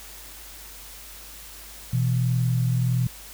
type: tone pair together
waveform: sine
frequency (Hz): 123.61 / 165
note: B2 / E3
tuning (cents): +2 / +2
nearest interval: perfect fourth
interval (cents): 500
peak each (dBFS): -20 / -28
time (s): 1.93-3.07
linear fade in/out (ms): 5
effects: added 50 Hz sine -47 dBFS peak until 3.33 s + white hiss -43 dBFS RMS until 3.33 s